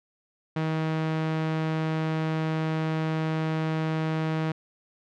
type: tone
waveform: sawtooth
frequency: 158.6 Hz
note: D#3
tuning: 33 cents sharp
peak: -21 dBFS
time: 0.56-4.52 s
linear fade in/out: 5 ms
effects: low-pass 3000 Hz 12 dB/octave